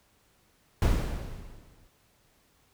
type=noise with exponential decay; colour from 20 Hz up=brown; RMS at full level=-21 dBFS; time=0.82-1.88 s; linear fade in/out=1 ms; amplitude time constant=230 ms; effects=pink hiss -66 dBFS RMS until 2.73 s